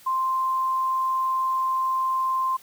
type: tone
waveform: sine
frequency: 1046.5 Hz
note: C6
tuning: in tune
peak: -21 dBFS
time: 0.06-2.57 s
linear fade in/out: 10 ms
effects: white hiss -51 dBFS RMS until 2.62 s